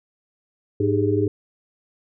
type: tone cluster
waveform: sine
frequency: 105 / 303.8 / 396 / 416.7 Hz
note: G#2 / D#4 / G4 / G#4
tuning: +19 / -41 / +18 / +6 cents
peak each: -23 dBFS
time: 0.8-1.28 s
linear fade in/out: 5 ms
effects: none